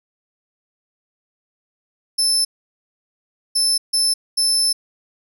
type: tone bursts at uneven times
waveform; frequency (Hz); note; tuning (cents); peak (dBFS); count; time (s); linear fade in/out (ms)
30% pulse; 5274; E8; 0; -11; 4; 2.18-2.45 / 3.55-3.78 / 3.93-4.14 / 4.37-4.73; 10
effects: none